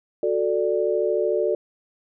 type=chord; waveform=sine; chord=D major; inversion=first; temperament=just; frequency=367.1 / 440.5 / 587.3 Hz; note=F#4 / A4 / D5; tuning=-14 / +2 / 0 cents; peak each=-24 / -23 / -24 dBFS; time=0.23-1.55 s; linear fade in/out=2 ms; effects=none